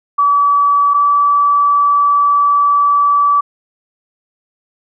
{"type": "tone pair in turn", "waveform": "sine", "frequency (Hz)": [1146, 1152.6], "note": ["D6", "D6"], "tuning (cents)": [-43, -33], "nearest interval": "unison", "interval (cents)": 10, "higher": "second", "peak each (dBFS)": -8, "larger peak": "neither", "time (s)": [[0.18, 0.94], [0.94, 3.41]], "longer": "second", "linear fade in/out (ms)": 10, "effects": []}